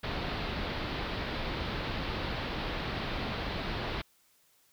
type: low-pass noise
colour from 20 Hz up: pink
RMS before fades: -35 dBFS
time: 0.03-4.02 s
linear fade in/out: 10 ms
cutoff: 4500 Hz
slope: 48 dB/octave
effects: white hiss -67 dBFS RMS until 4.72 s